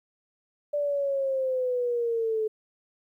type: linear sweep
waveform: sine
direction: down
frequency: 587.3 to 430.5 Hz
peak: -24 dBFS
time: 0.73-2.48 s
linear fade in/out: 10 ms
effects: 11-bit